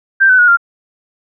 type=tone with pitch steps; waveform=sine; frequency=1572 / 1509.7 / 1449.9 / 1392.4 Hz; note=G6 / F#6 / F#6 / F6; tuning=+4 / +34 / -36 / -6 cents; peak=-5 dBFS; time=0.2-0.572 s; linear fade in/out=20 ms; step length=93 ms; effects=none